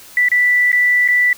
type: tone with dropouts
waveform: sine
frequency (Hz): 1972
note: B6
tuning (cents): -3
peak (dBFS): -10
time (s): 0.17-1.33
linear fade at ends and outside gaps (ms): 2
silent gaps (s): 0.286-0.316 / 0.718-0.728 / 1.078-1.085
effects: white hiss -40 dBFS RMS until 1.37 s